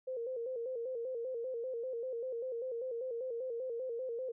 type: tone with vibrato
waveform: sine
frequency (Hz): 490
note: B4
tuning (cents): -14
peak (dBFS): -36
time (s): 0.07-4.32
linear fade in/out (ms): 10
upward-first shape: square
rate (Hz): 5.1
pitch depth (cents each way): 92
effects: none